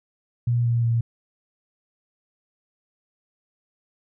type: tone with pitch steps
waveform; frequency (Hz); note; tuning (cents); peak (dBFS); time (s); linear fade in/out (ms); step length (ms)
sine; 119.7 / 118 / 116.3; A#2 / A#2 / A#2; +46 / +22 / -4; -18; 0.47-1.01; 5; 180
effects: none